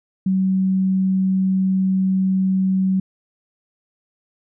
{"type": "tone", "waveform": "sine", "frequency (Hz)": 189.3, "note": "F#3", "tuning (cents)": 40, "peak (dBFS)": -15, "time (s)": [0.26, 3], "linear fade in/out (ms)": 5, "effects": []}